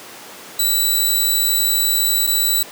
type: tone with dropouts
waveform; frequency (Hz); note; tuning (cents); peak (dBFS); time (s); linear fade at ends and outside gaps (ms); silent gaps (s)
10% pulse; 3951; B7; 0; -7; 0.59-2.63; 5; 2.268-2.273
effects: pink hiss -36 dBFS RMS until 2.71 s + high-pass 300 Hz 12 dB/octave